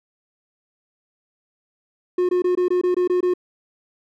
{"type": "tone bursts", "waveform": "triangle", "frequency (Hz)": 360.3, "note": "F#4", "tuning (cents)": -46, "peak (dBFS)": -14, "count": 9, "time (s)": [2.18, 3.338], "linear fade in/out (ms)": 5, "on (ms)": 110, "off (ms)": 21, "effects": []}